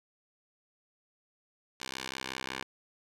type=tone with band-pass filter sweep; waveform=10% pulse; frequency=65.41 Hz; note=C2; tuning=in tune; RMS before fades=-40 dBFS; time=1.8-2.63 s; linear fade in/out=5 ms; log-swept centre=4300 to 2400 Hz; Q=0.79; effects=resampled to 32000 Hz